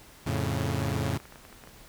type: chord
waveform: sawtooth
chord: F augmented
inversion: none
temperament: equal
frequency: 87.31 / 110 / 138.59 Hz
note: F2 / A2 / C#3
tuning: 0 / 0 / 0 cents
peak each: -28 / -27 / -27 dBFS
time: 0.26-1.18 s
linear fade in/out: 10 ms
type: clicks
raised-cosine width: 0.5 ms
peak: -32 dBFS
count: 12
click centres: 0.796 / 0.848 / 0.881 / 1.161 / 1.201 / 1.255 / 1.324 / 1.358 / 1.451 / 1.527 / 1.638 / 1.674 s
effects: pink hiss -52 dBFS RMS until 1.88 s